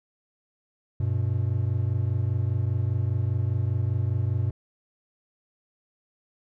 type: tone pair together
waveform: triangle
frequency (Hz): 96.5 / 121.49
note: G2 / B2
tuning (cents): -27 / -28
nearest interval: major third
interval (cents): 399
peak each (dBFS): -23 / -24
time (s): 1-4.51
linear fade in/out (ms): 5
effects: none